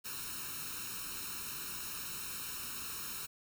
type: noise with comb filter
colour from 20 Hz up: white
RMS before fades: -42 dBFS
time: 0.04-3.27 s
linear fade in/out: 20 ms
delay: 0.74 ms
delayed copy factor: +0.95
effects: none